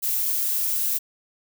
violet noise, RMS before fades -24 dBFS, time 0.02-0.99 s, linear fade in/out 20 ms, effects none

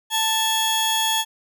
sawtooth tone pair together, 882 / 3334 Hz, A5 / G#7, +4 / +6 cents, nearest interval octave + major seventh, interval 2302 cents, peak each -19 / -18 dBFS, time 0.1-1.25 s, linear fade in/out 50 ms, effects none

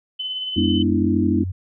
sine tone with tremolo, 3030 Hz, F#7, 40 cents sharp, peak -23 dBFS, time 0.19-0.83 s, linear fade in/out 10 ms, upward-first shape sine, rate 18 Hz, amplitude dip 35%
sine tone with pitch glide, 90 to 92.21 Hz, F#2 to F#2, -47 to -5 cents, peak -23 dBFS, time 0.56-1.52 s, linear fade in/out 10 ms, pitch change +42 cents, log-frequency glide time 0.72-0.93 s
sine chord, E dominant seventh, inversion first, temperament just, 206 / 247.2 / 296.7 / 329.6 Hz, G#3 / B3 / D4 / E4, -14 / +2 / +18 / 0 cents, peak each -22 dBFS, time 0.56-1.44 s, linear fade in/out 10 ms
effects none

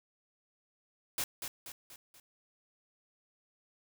white noise with echo, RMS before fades -34 dBFS, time 1.18-1.24 s, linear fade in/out 2 ms, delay 240 ms, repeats 4, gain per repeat -6 dB, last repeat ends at 2.2 s, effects none

